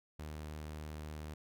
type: tone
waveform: sawtooth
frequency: 76.4 Hz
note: D#2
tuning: 31 cents flat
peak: -39 dBFS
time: 0.19-1.34 s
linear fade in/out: 5 ms
effects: none